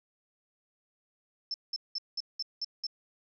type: tone bursts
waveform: sine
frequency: 5300 Hz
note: E8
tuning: 9 cents sharp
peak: -31 dBFS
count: 7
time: 1.51-2.867 s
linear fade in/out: 2 ms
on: 31 ms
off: 190 ms
effects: none